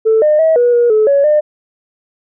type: tone with pitch steps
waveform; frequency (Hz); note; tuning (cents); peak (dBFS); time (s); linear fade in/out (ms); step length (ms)
sine; 442.3 / 606 / 642 / 484.2 / 477.7 / 431.3 / 561 / 602; A4 / D#5 / E5 / B4 / A#4 / A4 / C#5 / D5; +9 / -46 / -46 / -34 / +42 / -35 / +21 / +43; -6; 0.05-1.41; 20; 170
effects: tanh soft clip ceiling -3 dBFS